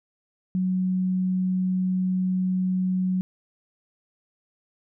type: tone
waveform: sine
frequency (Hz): 185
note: F#3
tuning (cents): 0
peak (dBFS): -21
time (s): 0.55-3.21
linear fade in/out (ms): 0
effects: none